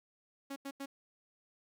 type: tone bursts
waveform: sawtooth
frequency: 275.9 Hz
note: C#4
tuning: 8 cents flat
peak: -36 dBFS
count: 3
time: 0.5-0.86 s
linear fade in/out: 10 ms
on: 62 ms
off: 87 ms
effects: none